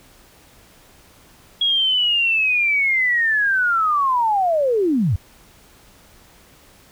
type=linear sweep; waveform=sine; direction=down; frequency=3322 to 76.9 Hz; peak=-15 dBFS; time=1.61-5.16 s; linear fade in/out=5 ms; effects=pink hiss -50 dBFS RMS until 6.91 s